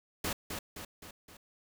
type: noise with echo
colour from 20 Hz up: pink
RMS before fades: -34 dBFS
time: 0.24-0.33 s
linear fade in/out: 5 ms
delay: 260 ms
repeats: 4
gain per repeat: -5 dB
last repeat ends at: 1.37 s
effects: none